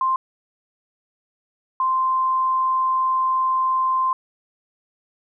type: tone pair in turn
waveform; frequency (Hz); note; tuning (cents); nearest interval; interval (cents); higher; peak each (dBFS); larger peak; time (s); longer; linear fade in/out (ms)
sine; 1048 / 1042.8; C6 / C6; +2 / -6; unison; 8; first; -17; neither; 0.01-0.16 / 1.8-4.13; second; 2
effects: none